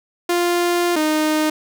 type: tone pair in turn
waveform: sawtooth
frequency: 349.2 / 308.4 Hz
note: F4 / D#4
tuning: 0 / -15 cents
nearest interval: major second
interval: 215 cents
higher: first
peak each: -12 dBFS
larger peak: neither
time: 0.29-0.96 / 0.96-1.5 s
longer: first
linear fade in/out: 5 ms
effects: none